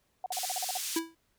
sine tone bursts, 740 Hz, F#5, in tune, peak -31 dBFS, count 9, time 0.24-0.773 s, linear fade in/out 2 ms, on 21 ms, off 43 ms
pink band-pass noise, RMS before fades -36 dBFS, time 0.32-0.99 s, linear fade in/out 2 ms, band 4300 to 12000 Hz, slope 12 dB/octave
square tone with exponential decay, 328.5 Hz, E4, 6 cents flat, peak -26 dBFS, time 0.96-1.15 s, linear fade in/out 5 ms, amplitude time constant 41 ms
effects pink hiss -73 dBFS RMS until 1.38 s

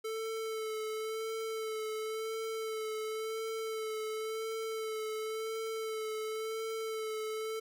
square tone with vibrato, 440 Hz, A4, in tune, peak -36 dBFS, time 0.04-7.6 s, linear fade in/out 10 ms, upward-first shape sine, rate 0.94 Hz, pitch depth 22 cents each way, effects none

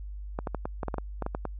clicks, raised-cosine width 1 ms, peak -17 dBFS, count 12, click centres 0.389 / 0.472 / 0.547 / 0.655 / 0.832 / 0.883 / 0.942 / 0.983 / 1.223 / 1.264 / 1.349 / 1.453 s, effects added 50 Hz sine -36 dBFS peak until 1.59 s

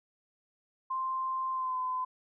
sine tone with pitch glide, 1046.5 to 1019.6 Hz, C6 to C6, 0 to -45 cents, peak -30 dBFS, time 0.9-2.05 s, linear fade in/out 10 ms, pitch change -45 cents, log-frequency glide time 1.52-1.78 s, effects none

